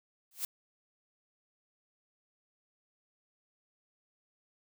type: noise with exponential growth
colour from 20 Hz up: blue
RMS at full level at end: -30 dBFS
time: 0.31-0.45 s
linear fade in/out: 2 ms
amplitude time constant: 29 ms
effects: none